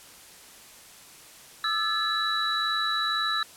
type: tone cluster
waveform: sine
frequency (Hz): 1219 / 1321 / 1722 / 3932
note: D#6 / E6 / A6 / B7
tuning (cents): -36 / +3 / -38 / -8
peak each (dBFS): -34 / -29 / -30 / -28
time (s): 1.64-3.43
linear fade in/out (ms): 2
effects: white hiss -49 dBFS RMS until 3.56 s + low-pass 12000 Hz 12 dB/octave